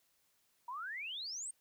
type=exponential sweep; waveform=sine; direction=up; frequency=932.3 to 8820 Hz; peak=-40 dBFS; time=0.68-1.51 s; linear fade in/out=5 ms; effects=white hiss -75 dBFS RMS until 1.6 s